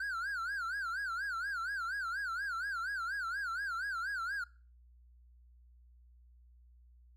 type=tone with vibrato; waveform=triangle; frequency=1488 Hz; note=F#6; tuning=9 cents sharp; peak=-33 dBFS; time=0-4.44 s; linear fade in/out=5 ms; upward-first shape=sine; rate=4.2 Hz; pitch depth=190 cents each way; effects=noise-tail reverb RT60 0.4 s tail -23 dB re dry + added 60 Hz sine -58 dBFS peak until 7.16 s